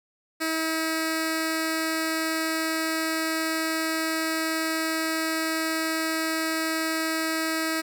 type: tone with notch filter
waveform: 10% pulse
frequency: 320.9 Hz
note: E4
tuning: 46 cents flat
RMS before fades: -27 dBFS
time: 0.4-7.82 s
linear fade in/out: 20 ms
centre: 850 Hz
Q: 1.1
effects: none